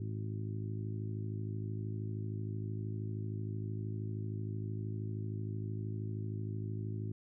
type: harmonic tone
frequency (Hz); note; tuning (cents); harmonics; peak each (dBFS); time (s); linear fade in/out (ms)
53; G#1; +36; 2 / 3 / 4 / 5 / 6 / 7; -37 / -46 / -48 / -49 / -50 / -50; 0-7.12; 5
effects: none